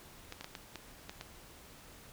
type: clicks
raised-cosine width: 0.2 ms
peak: -25 dBFS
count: 7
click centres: 0.324 / 0.41 / 0.444 / 0.552 / 0.757 / 1.095 / 1.211 s
effects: pink hiss -55 dBFS RMS until 2.12 s